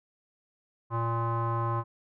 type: tone with low-pass filter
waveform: square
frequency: 115.8 Hz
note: A#2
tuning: 11 cents flat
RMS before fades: -29 dBFS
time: 0.9-1.84 s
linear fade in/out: 50 ms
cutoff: 1100 Hz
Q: 8.5
effects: none